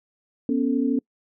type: tone cluster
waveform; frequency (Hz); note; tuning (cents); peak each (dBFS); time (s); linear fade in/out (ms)
sine; 243.7 / 276.5 / 443.7; B3 / C#4 / A4; -23 / -4 / +14; -23 / -22 / -30; 0.49-0.99; 2
effects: noise-tail reverb RT60 0.1 s tail -26 dB re dry